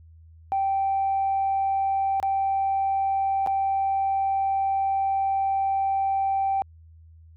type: tone with dropouts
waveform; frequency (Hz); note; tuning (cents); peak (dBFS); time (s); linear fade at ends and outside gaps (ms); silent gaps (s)
sine; 780; G5; -9; -20; 0.52-6.62; 0; 2.2-2.228 / 3.463-3.472
effects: tanh soft clip ceiling -17 dBFS + added 81 Hz sine -47 dBFS peak until 7.36 s